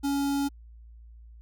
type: tone with notch filter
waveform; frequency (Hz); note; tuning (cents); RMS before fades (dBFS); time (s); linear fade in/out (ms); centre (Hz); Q
square; 280.3; C#4; +19; -27; 0.03-0.49; 20; 2100; 1.1
effects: added 57 Hz sine -46 dBFS peak until 1.41 s